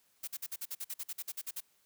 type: noise bursts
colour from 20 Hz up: blue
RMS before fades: -39 dBFS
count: 15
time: 0.23-1.606 s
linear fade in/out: 10 ms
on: 46 ms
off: 49 ms
effects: white hiss -71 dBFS RMS until 1.85 s + high-pass 60 Hz 12 dB/octave